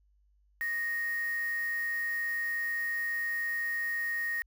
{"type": "tone with quantisation", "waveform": "sine", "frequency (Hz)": 1864.7, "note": "A#6", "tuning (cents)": 0, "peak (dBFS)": -30, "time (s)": [0.61, 4.42], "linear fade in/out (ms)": 0, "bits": 7, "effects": ["added 50 Hz sine -64 dBFS peak until 4.46 s"]}